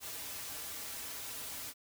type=noise with comb filter; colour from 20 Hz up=white; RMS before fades=-43 dBFS; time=0-1.74 s; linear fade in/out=50 ms; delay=5.5 ms; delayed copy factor=-0.7; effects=none